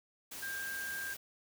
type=tone in noise; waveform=sine; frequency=1596 Hz; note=G6; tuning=31 cents sharp; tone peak=-38 dBFS; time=0.42-1.14 s; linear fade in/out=10 ms; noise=white; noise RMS=-45 dBFS; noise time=0.31-1.17 s; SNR=+4 dB; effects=none